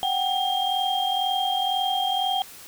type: tone cluster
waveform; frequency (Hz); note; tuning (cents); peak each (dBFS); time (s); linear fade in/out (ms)
sine; 744 / 786 / 3213; F#5 / G5 / G7; +9 / +4 / +42; -26; 0.03-2.42; 0
effects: white hiss -44 dBFS RMS until 2.67 s